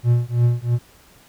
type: tone with tremolo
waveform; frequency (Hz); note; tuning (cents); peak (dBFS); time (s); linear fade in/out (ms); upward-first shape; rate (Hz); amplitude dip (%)
triangle; 120; B2; -49; -9; 0.03-0.79; 50; triangle; 3; 100
effects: pink hiss -51 dBFS RMS until 1.28 s